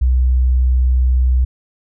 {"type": "tone", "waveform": "sine", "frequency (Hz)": 63.1, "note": "B1", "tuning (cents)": 38, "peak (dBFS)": -10, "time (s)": [0.01, 1.45], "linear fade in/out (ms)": 10, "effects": []}